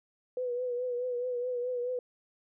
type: tone with vibrato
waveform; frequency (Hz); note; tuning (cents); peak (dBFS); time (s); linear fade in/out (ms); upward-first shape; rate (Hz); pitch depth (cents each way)
sine; 493.9; B4; 0; -30; 0.37-1.99; 2; triangle; 4.7; 52
effects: none